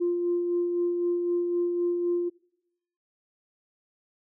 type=tone with tremolo; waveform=sine; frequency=349.2 Hz; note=F4; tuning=in tune; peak=-21 dBFS; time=0-2.3 s; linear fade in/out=20 ms; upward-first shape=sine; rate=3.9 Hz; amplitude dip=35%; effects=noise-tail reverb RT60 0.8 s tail -23 dB re dry + tanh soft clip ceiling -18 dBFS